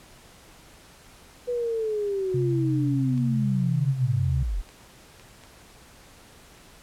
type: linear sweep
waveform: sine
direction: down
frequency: 493.9 to 36.93 Hz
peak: -24 dBFS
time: 1.47-4.62 s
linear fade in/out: 20 ms
type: tone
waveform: sine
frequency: 131.9 Hz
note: C3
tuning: 14 cents sharp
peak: -23 dBFS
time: 2.34-4.43 s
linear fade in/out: 5 ms
type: clicks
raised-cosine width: 0.2 ms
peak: -31 dBFS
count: 4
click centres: 3.178 / 4.69 / 5.197 / 5.437 s
effects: pink hiss -51 dBFS RMS until 6.82 s + low-pass 12000 Hz 12 dB/octave